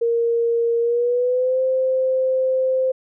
sine tone with pitch glide, 466.2 to 520.3 Hz, A#4 to C5, 0 to -10 cents, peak -16 dBFS, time 0.01-2.92 s, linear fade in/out 10 ms, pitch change +190 cents, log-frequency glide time 0.8-1.61 s, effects none

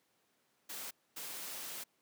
white noise bursts at uneven times, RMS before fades -44 dBFS, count 2, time 0.69-0.91 / 1.16-1.84 s, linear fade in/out 10 ms, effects pink hiss -75 dBFS RMS until 2.01 s + high-pass 200 Hz 12 dB/octave

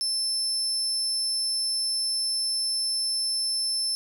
35% pulse tone, 5290 Hz, E8, 5 cents sharp, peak -22 dBFS, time 0.01-3.95 s, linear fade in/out 0 ms, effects none

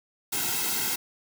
white noise with comb filter, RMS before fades -28 dBFS, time 0.32-0.96 s, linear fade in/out 10 ms, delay 1.7 ms, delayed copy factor -1, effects none

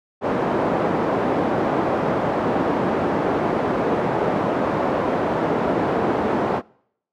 pink band-pass noise, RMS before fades -21 dBFS, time 0.21-6.62 s, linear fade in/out 50 ms, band 250 to 870 Hz, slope 12 dB/octave, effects noise-tail reverb RT60 0.7 s tail -25 dB re dry

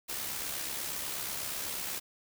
white noise with amplitude modulation, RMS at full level -35 dBFS, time 0.08-2 s, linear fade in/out 20 ms, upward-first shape sine, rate 68.2 Hz, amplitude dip 40%, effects none

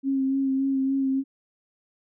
sine tone with vibrato, 269.2 Hz, C4, 49 cents sharp, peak -21 dBFS, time 0.03-1.24 s, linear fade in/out 50 ms, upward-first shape sine, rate 3.5 Hz, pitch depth 21 cents each way, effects none

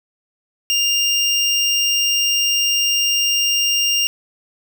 25% pulse tone, 2800 Hz, F7, 4 cents sharp, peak -11 dBFS, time 0.7-4.07 s, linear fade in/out 0 ms, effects none

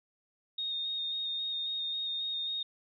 sine tone with vibrato, 3697 Hz, A#7, 15 cents flat, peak -32 dBFS, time 0.58-2.63 s, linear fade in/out 5 ms, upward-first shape square, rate 3.7 Hz, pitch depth 13 cents each way, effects none

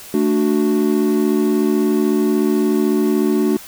triangle chord, D major, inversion second, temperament equal, 220 / 293.7 / 370 Hz, A3 / D4 / F#4, 0 / 0 / 0 cents, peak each -16 dBFS, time 0.14-3.57 s, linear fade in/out 2 ms, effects white hiss -37 dBFS RMS until 3.67 s

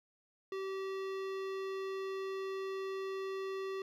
sine tone with hard clipping, 385.3 Hz, G4, 30 cents flat, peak -39 dBFS, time 0.52-3.82 s, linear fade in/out 2 ms, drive 17 dB, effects none

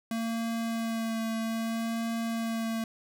square tone with vibrato, 226.9 Hz, A#3, 47 cents flat, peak -30 dBFS, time 0.11-2.84 s, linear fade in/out 2 ms, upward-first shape sine, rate 0.62 Hz, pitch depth 15 cents each way, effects none

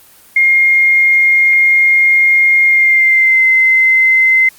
sine tone with pitch glide, 2130 to 2065 Hz, C7 to C7, +30 to -23 cents, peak -6 dBFS, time 0.36-4.49 s, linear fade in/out 5 ms, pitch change -53 cents, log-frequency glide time 2.66-3.46 s, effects white hiss -43 dBFS RMS until 4.58 s + Opus 24 kbps

